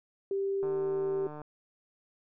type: tone with pitch glide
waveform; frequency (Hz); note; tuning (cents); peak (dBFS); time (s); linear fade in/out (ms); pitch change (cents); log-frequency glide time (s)
sine; 392.7 to 390; G4 to G4; +3 to -9; -28; 0.31-1.27; 2; -12; 0.67-0.77
type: click train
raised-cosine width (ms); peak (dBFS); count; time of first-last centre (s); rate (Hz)
1; -30; 119; 0.63-1.417; 150
effects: none